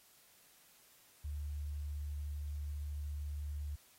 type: tone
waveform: sine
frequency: 73.42 Hz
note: D2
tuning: in tune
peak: -38 dBFS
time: 1.24-3.76 s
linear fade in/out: 10 ms
effects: white hiss -65 dBFS RMS until 3.98 s + AAC 48 kbps